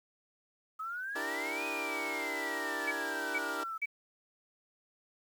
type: exponential two-way sweep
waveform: sine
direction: up then down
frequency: 1265 to 2500 to 1304 Hz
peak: -36 dBFS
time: 0.79-3.78 s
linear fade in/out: 10 ms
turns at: 1.66 s
type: chord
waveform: 15% pulse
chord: E half-diminished seventh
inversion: third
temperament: equal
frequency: 293.7 / 329.6 / 392 / 466.2 Hz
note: D4 / E4 / G4 / Bb4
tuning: 0 / 0 / 0 / 0 cents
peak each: -36 dBFS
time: 1.15-3.64 s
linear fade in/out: 10 ms
type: tone bursts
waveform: sine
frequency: 2288 Hz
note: D7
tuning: 46 cents flat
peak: -30 dBFS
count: 3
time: 2.87-3.859 s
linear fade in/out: 10 ms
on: 43 ms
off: 430 ms
effects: 10-bit